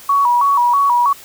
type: tone with vibrato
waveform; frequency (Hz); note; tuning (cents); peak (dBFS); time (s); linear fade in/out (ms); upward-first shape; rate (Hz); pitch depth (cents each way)
sine; 1040; C6; -11; -10; 0.09-1.13; 5; square; 3.1; 130
effects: white hiss -39 dBFS RMS until 1.24 s